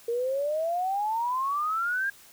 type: exponential sweep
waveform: sine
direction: up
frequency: 460 to 1631 Hz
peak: -25 dBFS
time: 0.08-2.1 s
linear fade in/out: 5 ms
effects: white hiss -53 dBFS RMS until 2.32 s